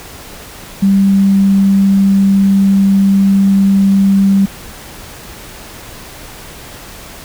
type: tone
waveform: sine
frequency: 196 Hz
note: G3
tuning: in tune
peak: -6 dBFS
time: 0.82-4.46 s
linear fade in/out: 10 ms
effects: pink hiss -32 dBFS RMS until 7.24 s